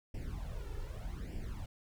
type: noise with flanger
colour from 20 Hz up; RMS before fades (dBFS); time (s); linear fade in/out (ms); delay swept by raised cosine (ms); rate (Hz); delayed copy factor
brown; -41; 0.14-1.66; 5; 0.38 to 2.28; 0.83; +0.8
effects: none